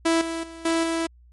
sawtooth tone with level steps, 329.6 Hz, E4, in tune, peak -14 / -23 / -34 / -16 / -19 dBFS, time 0.05-1.07 s, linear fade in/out 10 ms, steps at 0.21 / 0.43 / 0.65 / 0.83 s, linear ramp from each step 5 ms, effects added 60 Hz sine -49 dBFS peak until 1.32 s + MP3 48 kbps

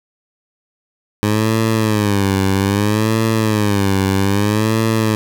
15% pulse tone with vibrato, 103.8 Hz, G#2, in tune, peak -7 dBFS, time 1.23-5.15 s, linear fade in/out 0 ms, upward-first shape sine, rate 0.62 Hz, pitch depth 130 cents each way, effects none

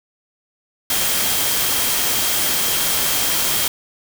sine tone in noise, 3216 Hz, G7, 44 cents sharp, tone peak -29 dBFS, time 0.9-3.68 s, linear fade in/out 2 ms, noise white, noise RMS -19 dBFS, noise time 0.9-3.68 s, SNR -13 dB, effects none

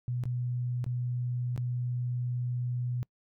sine tone with dropouts, 123.1 Hz, B2, 5 cents flat, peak -29 dBFS, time 0.08-3.03 s, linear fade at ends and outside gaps 0 ms, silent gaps 0.237-0.255 / 0.842-0.864 / 1.562-1.577 s, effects noise-tail reverb RT60 0.1 s tail -26 dB re dry

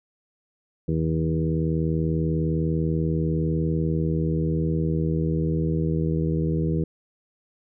harmonic tone with a mistuned harmonic, 80.1 Hz, E2, 49 cents flat, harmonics 1 / 2 / 3 / 4 / 5 / 6, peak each -29 / -23 / -34 / -29 / -32 / -33 dBFS, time 0.88-6.84 s, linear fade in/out 5 ms, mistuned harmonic 1, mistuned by -21 cents, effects none

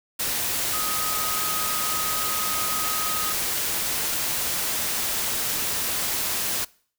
sine tone in noise, 1257 Hz, D#6, 17 cents sharp, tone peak -30 dBFS, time 0.73-3.33 s, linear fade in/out 10 ms, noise white, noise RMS -26 dBFS, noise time 0.19-6.65 s, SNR -7 dB, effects noise-tail reverb RT60 0.5 s tail -23 dB re dry

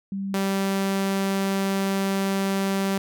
sine / sawtooth tone pair in turn, 195.6 / 194.9 Hz, G3 / G3, -4 / -10 cents, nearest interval unison, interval 6 cents, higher first, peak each -26 / -18 dBFS, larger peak second, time 0.12-0.34 / 0.34-2.98 s, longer second, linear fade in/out 2 ms, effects none

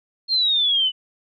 sine exponential sweep, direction down, 4265 to 2960 Hz, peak -16 dBFS, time 0.28-0.92 s, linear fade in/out 50 ms, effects none

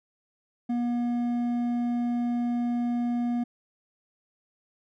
triangle tone with hard clipping, 240.1 Hz, B3, 49 cents flat, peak -26 dBFS, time 0.69-3.44 s, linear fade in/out 10 ms, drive 9 dB, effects none

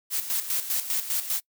blue noise with tremolo, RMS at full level -26 dBFS, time 0.1-1.41 s, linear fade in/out 50 ms, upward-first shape square, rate 5 Hz, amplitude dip 65%, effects noise-tail reverb RT60 0.1 s tail -25 dB re dry

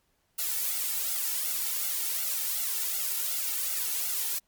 blue noise with flanger, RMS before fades -30 dBFS, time 0.38-4.39 s, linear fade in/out 10 ms, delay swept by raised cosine 1.4 to 2.26 ms, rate 2.7 Hz, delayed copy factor +0.9, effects pink hiss -72 dBFS RMS until 4.47 s + MP3 96 kbps

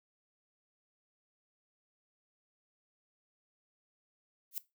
violet noise with exponential growth, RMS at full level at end -32 dBFS, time 4.51-4.58 s, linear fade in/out 2 ms, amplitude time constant 15 ms, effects noise-tail reverb RT60 0.2 s tail -17 dB re dry

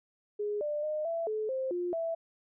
sine tone with pitch steps, 415.6 / 594 / 611 / 667 / 431.5 / 525 / 353.6 / 661 Hz, G#4 / D5 / D#5 / E5 / A4 / C5 / F4 / E5, +1 / +20 / -32 / +20 / -34 / +6 / +22 / +5 cents, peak -30 dBFS, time 0.39-2.15 s, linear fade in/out 10 ms, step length 220 ms, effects none

